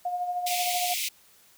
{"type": "tone with tremolo", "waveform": "sine", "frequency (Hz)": 715, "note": "F5", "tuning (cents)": 41, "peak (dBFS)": -25, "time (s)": [0.05, 0.94], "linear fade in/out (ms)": 5, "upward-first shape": "sine", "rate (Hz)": 13, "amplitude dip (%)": 50}
{"type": "high-pass noise", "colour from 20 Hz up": "pink", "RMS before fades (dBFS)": -30, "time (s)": [0.46, 1.09], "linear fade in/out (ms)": 10, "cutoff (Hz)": 2100, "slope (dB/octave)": 96}
{"effects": ["white hiss -58 dBFS RMS until 1.57 s"]}